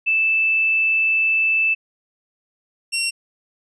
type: tone pair in turn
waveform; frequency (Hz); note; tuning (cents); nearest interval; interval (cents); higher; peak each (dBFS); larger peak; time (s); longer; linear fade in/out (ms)
sine / 20% pulse; 2637 / 2735; E7 / F7; 0 / -37; minor second; 63; second; -15; neither; 0.06-1.75 / 2.92-3.11; first; 20
effects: resampled to 24000 Hz